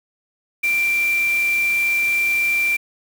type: tone in noise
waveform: sine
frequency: 2359 Hz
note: D7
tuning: 7 cents sharp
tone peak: -16 dBFS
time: 0.63-2.77 s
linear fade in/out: 10 ms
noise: white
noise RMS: -33 dBFS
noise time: 0.63-2.77 s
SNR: +14 dB
effects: none